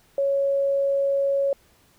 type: tone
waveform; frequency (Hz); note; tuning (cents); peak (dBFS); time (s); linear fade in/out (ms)
sine; 554.4; C#5; 0; -19; 0.18-1.53; 2
effects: pink hiss -59 dBFS RMS until 1.98 s

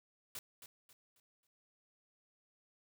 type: noise with echo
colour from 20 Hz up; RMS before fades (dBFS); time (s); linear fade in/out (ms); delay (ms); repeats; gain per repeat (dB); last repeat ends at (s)
white; -45; 0.35-0.39; 2; 270; 4; -9; 1.47
effects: none

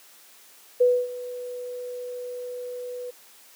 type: tone with ADSR envelope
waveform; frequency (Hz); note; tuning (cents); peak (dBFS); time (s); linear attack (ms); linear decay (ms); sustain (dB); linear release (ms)
sine; 493.9; B4; 0; -13; 0.8-3.11; 12; 260; -18; 13
effects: white hiss -52 dBFS RMS until 3.55 s + high-pass 300 Hz 12 dB/octave

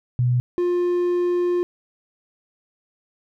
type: tone pair in turn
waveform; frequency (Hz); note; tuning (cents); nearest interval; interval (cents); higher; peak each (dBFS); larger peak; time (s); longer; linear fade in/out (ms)
sine / triangle; 123.47 / 353.4; B2 / F4; 0 / +21; octave + tritone; 1821; second; -16; neither; 0.19-0.4 / 0.58-1.63; second; 0
effects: none

